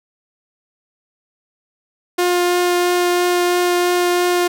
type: tone with vibrato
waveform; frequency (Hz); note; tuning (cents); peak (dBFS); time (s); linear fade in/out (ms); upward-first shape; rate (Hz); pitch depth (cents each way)
sawtooth; 354.6; F4; +26; -10; 2.18-4.48; 10; triangle; 3; 8
effects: none